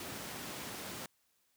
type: high-pass noise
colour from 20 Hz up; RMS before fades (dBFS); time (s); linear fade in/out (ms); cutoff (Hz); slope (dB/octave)
pink; -44; 0-1.06; 2; 140; 12
effects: white hiss -75 dBFS RMS until 1.56 s